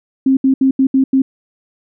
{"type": "tone bursts at uneven times", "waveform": "sine", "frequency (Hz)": 266.4, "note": "C4", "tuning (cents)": 31, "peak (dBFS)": -8, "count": 6, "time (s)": [[0.26, 0.37], [0.44, 0.54], [0.61, 0.71], [0.79, 0.87], [0.94, 1.04], [1.13, 1.22]], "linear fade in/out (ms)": 5, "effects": []}